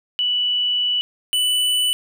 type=tone pair in turn; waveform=sine / square; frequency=2960 / 2979 Hz; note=F#7 / F#7; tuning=0 / +11 cents; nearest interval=unison; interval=11 cents; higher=second; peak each=-17 dBFS; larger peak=neither; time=0.19-1.01 / 1.33-1.93 s; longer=first; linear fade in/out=0 ms; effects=none